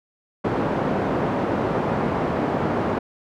pink band-pass noise, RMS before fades -23 dBFS, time 0.44-2.99 s, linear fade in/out 10 ms, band 160 to 970 Hz, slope 12 dB/octave, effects none

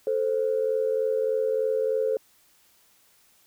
sine tone pair together, 440.5 / 523.8 Hz, A4 / C5, +2 / +2 cents, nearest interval minor third, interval 300 cents, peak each -24 / -25 dBFS, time 0.07-2.17 s, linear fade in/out 2 ms, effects tanh soft clip ceiling -14 dBFS + white hiss -61 dBFS RMS until 3.46 s

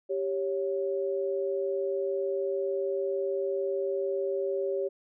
sine tone pair together, 392.3 / 554.4 Hz, G4 / C#5, +1 / 0 cents, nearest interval tritone, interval 599 cents, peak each -29 / -31 dBFS, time 0.09-4.89 s, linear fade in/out 20 ms, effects none

